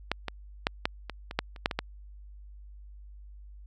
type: clicks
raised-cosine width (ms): 0.3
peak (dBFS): -10 / -16 / -8 / -9 / -19 / -21 / -9 / -30 / -7 / -15 / -12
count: 11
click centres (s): 0.116 / 0.283 / 0.669 / 0.855 / 1.097 / 1.311 / 1.39 / 1.562 / 1.659 / 1.712 / 1.79
effects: added 50 Hz sine -45 dBFS peak until 3.66 s